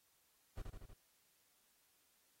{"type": "noise with echo", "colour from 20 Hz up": "brown", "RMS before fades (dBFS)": -44, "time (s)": [0.57, 0.62], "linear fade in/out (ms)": 5, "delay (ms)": 79, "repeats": 4, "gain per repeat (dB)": -3, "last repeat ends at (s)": 0.936, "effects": ["white hiss -75 dBFS RMS until 2.4 s", "AAC 48 kbps"]}